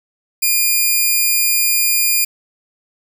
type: tone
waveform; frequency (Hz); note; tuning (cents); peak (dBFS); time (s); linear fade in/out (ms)
5% pulse; 2420; D#7; -49; -3; 0.42-2.25; 10
effects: none